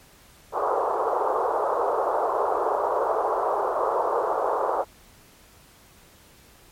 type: band-pass noise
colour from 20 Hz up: pink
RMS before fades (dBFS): -24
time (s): 0.52-4.85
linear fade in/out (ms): 50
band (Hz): 410 to 1200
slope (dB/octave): 48
effects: pink hiss -53 dBFS RMS until 6.71 s + MP3 64 kbps